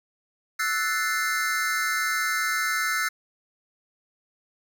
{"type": "chord", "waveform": "square", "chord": "F# half-diminished seventh", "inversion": "third", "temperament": "equal", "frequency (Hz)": [1318.5, 1480, 1760, 2093], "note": ["E6", "F#6", "A6", "C7"], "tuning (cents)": [0, 0, 0, 0], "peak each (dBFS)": -30, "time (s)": [0.59, 3.09], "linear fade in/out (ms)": 10, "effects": []}